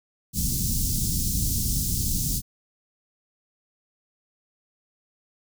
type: band-stop noise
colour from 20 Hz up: pink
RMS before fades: -25 dBFS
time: 0.33-2.42 s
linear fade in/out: 50 ms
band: 220 to 5300 Hz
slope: 24 dB/octave
effects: none